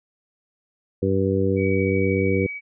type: harmonic tone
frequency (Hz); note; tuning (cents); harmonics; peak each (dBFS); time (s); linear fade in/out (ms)
96.5; G2; -27; 1 / 2 / 3 / 4 / 5; -24 / -25 / -26 / -24 / -24; 1.02-2.47; 10
type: tone with tremolo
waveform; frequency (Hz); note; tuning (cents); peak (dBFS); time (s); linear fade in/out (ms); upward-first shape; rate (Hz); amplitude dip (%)
sine; 2272; C#7; +42; -28; 1.56-2.61; 50; sine; 13; 25
effects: none